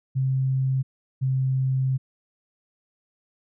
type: tone pair in turn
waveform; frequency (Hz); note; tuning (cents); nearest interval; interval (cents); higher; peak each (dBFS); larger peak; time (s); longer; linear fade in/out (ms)
sine; 132.3 / 131.7; C3 / C3; +20 / +12; unison; 8; first; -20; neither; 0.15-0.83 / 1.21-1.98; second; 20
effects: none